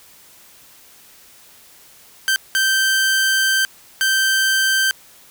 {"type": "tone bursts at uneven times", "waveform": "sawtooth", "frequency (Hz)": 1559, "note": "G6", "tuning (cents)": -10, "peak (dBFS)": -11, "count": 3, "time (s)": [[2.28, 2.36], [2.55, 3.65], [4.01, 4.91]], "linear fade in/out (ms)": 0, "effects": ["white hiss -47 dBFS RMS until 5.3 s"]}